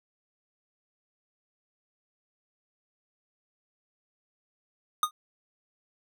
square tone with exponential decay, 1231 Hz, D#6, 19 cents flat, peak -19 dBFS, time 5.03-5.11 s, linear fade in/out 2 ms, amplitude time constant 17 ms, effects none

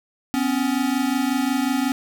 square tone pair together, 251.9 / 277.4 Hz, B3 / C#4, +34 / +1 cents, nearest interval major second, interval 167 cents, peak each -23 dBFS, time 0.34-1.92 s, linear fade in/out 0 ms, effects none

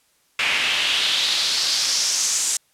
pink noise with band-pass filter sweep, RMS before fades -21 dBFS, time 0.39-2.57 s, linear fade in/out 2 ms, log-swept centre 2400 to 7400 Hz, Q 2.8, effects white hiss -62 dBFS RMS until 2.73 s + low-pass 12000 Hz 12 dB/octave

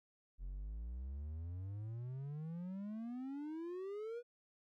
triangle exponential sweep, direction up, 42.85 to 489.8 Hz, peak -40 dBFS, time 0.38-4.23 s, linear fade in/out 50 ms, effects none

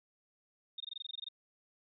sine tone bursts, 3685 Hz, A#7, 21 cents flat, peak -39 dBFS, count 12, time 0.78-1.287 s, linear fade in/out 5 ms, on 23 ms, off 21 ms, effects none

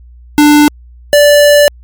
square tone pair in turn, 296.2 / 583.9 Hz, D4 / D5, +15 / -10 cents, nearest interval octave, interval 1175 cents, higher second, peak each -3 dBFS, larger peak neither, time 0.38-0.68 / 1.13-1.68 s, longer second, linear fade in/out 0 ms, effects added 60 Hz sine -33 dBFS peak until 1.83 s + MP3 96 kbps

